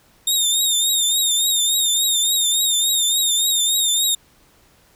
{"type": "tone with vibrato", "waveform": "20% pulse", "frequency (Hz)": 3675, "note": "A#7", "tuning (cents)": -25, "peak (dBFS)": -10, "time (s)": [0.27, 4.15], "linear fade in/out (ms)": 5, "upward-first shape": "triangle", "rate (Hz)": 3.5, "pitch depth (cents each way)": 78, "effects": ["pink hiss -55 dBFS RMS until 4.95 s"]}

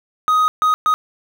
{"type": "tone bursts at uneven times", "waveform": "triangle", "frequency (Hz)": 1252, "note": "D#6", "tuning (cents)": 10, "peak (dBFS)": -10, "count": 3, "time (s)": [[0.28, 0.48], [0.62, 0.74], [0.86, 0.94]], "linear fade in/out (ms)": 0, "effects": ["7-bit"]}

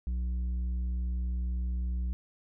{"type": "tone with tanh clipping", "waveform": "sine", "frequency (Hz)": 61.2, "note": "B1", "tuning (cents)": -15, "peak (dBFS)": -30, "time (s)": [0.07, 2.13], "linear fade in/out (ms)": 0, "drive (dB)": 6, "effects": []}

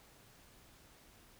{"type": "silence", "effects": ["pink hiss -62 dBFS RMS until 1.39 s"]}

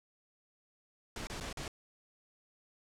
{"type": "noise with dropouts", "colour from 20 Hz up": "pink", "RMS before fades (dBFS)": -41, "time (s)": [1.16, 1.68], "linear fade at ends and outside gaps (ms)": 2, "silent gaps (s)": [[1.271, 1.298], [1.401, 1.408], [1.528, 1.571]], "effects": ["low-pass 8000 Hz 12 dB/octave"]}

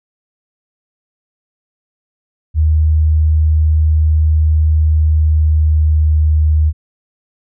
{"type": "tone with pitch glide", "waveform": "sine", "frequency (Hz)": [77.78, 77.06], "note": ["D#2", "D#2"], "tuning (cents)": [0, -16], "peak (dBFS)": -8, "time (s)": [2.54, 6.73], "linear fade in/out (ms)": 50, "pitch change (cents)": -16, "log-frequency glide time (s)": [4.82, 6.12], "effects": []}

